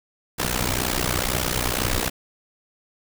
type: noise with amplitude modulation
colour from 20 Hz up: pink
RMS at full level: -20 dBFS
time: 0.38-2.1 s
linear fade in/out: 20 ms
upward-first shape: sine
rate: 62 Hz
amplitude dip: 90%
effects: none